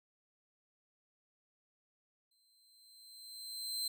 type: tone with exponential growth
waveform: sawtooth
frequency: 4106 Hz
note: C8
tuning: 33 cents flat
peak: -31 dBFS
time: 2.31-3.88 s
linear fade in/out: 5 ms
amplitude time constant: 340 ms
effects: none